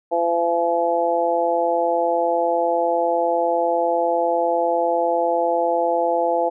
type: harmonic tone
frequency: 170 Hz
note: F3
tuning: 46 cents flat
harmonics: 2 / 3 / 4 / 5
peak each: -27 / -21 / -21 / -23 dBFS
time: 0.11-6.5 s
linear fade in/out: 20 ms
effects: none